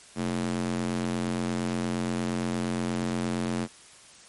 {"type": "tone with high-pass filter", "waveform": "square", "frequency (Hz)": 44.28, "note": "F1", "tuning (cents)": 25, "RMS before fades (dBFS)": -29, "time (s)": [0.15, 3.68], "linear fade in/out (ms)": 50, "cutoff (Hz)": 200, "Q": 2, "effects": ["white hiss -51 dBFS RMS until 4.28 s", "MP3 48 kbps"]}